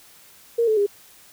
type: tone with pitch steps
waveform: sine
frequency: 466.2 / 435 / 405.9 Hz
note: A#4 / A4 / G#4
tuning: 0 / -20 / -40 cents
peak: -16 dBFS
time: 0.58-0.865 s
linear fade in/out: 10 ms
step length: 95 ms
effects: white hiss -50 dBFS RMS until 1.32 s